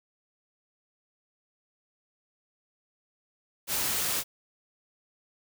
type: noise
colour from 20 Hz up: white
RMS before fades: -29 dBFS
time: 3.67-4.24 s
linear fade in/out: 50 ms
effects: none